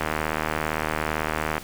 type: click train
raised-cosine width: 0.5 ms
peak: -9 dBFS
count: 123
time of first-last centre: 0.01-1.58 s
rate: 77.7 Hz
effects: pink hiss -41 dBFS RMS until 1.63 s